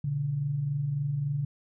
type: tone pair together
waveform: sine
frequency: 120.5 / 144.1 Hz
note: B2 / D3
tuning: -42 / -33 cents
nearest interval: minor third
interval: 309 cents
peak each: -36 / -27 dBFS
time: 0.04-1.45 s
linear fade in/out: 5 ms
effects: none